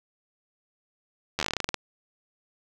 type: slowing click train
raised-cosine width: 0.2 ms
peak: -9 dBFS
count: 14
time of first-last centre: 1.39-1.743 s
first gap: 11 ms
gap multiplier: 1.14
effects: none